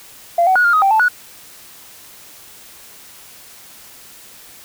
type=tone with pitch steps; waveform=sine; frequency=687 / 752 / 1456 / 1402 / 1258 / 782 / 877 / 1466 Hz; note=F5 / F#5 / F#6 / F6 / D#6 / G5 / A5 / F#6; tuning=-29 / +28 / -28 / +6 / +19 / -4 / -6 / -16 cents; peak=-9 dBFS; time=0.38-1.084 s; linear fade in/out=5 ms; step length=88 ms; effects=tanh soft clip ceiling -5 dBFS + white hiss -41 dBFS RMS until 4.64 s